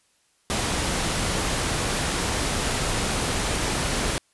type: noise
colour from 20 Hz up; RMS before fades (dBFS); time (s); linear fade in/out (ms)
pink; -25; 0.5-4.18; 0
effects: white hiss -65 dBFS RMS until 4.33 s + resampled to 24000 Hz